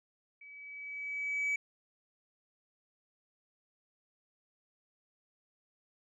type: tone with level ramp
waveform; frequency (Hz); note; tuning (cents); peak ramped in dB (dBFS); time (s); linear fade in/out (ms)
sine; 2285; D7; -48; -50 to -26; 0.41-1.56; 5
effects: tanh soft clip ceiling -28 dBFS